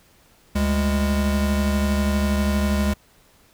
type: tone pair together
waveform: square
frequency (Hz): 72.2 / 204.2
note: D2 / G#3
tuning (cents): -29 / -29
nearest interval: octave + tritone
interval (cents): 1800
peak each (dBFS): -22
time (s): 0.55-2.94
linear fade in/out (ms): 10
effects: pink hiss -56 dBFS RMS until 3.53 s